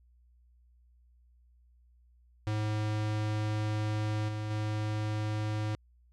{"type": "tone with level steps", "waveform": "square", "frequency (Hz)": 106.9, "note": "A2", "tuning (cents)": -49, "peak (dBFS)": [-30, -34, -31], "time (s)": [2.47, 5.75], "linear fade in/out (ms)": 0, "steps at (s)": [4.28, 4.5], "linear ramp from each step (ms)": 10, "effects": ["added 60 Hz sine -60 dBFS peak until 6.12 s", "low-pass 6000 Hz 12 dB/octave"]}